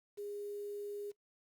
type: tone with quantisation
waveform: sine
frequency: 410 Hz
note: G#4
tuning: 22 cents flat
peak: -40 dBFS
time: 0.17-1.12 s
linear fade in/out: 20 ms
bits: 10
effects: noise-tail reverb RT60 0.1 s tail -23 dB re dry + Opus 48 kbps